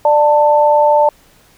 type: tone pair together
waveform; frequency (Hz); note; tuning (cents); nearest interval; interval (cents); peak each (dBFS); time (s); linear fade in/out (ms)
sine; 592.7 / 888; D5 / A5; +16 / +16; perfect fifth; 700; -10; 0.05-1.09; 2
effects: pink hiss -49 dBFS RMS until 1.57 s